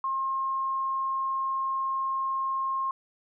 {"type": "tone", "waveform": "sine", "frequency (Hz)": 1069, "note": "C6", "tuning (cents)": 37, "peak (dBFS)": -26, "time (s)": [0.04, 2.91], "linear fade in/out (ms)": 2, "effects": []}